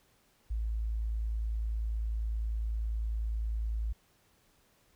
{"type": "tone", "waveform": "sine", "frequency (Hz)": 55, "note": "A1", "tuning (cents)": 0, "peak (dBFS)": -30, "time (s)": [0.5, 3.93], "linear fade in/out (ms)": 10, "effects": ["pink hiss -68 dBFS RMS until 4.95 s"]}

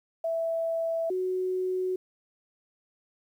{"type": "tone pair in turn", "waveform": "sine", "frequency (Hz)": [659.3, 370], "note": ["E5", "F#4"], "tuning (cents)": [0, 0], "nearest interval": "minor seventh", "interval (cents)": 1000, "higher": "first", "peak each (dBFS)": -26, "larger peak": "neither", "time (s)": [[0.24, 1.1], [1.1, 1.96]], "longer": "neither", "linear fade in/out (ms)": 5, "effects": ["10-bit"]}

